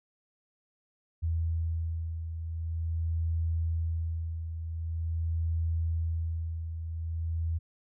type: beating tone pair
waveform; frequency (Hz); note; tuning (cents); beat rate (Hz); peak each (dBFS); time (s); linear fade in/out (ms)
sine; 82.1 / 82.55; E2 / E2; -6 / +3; 0.45; -29 / -37; 1.22-7.59; 20
effects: none